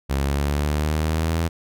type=exponential sweep; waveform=sawtooth; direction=up; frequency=67.9 to 83.5 Hz; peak=-16 dBFS; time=0.09-1.49 s; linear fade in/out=20 ms; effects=none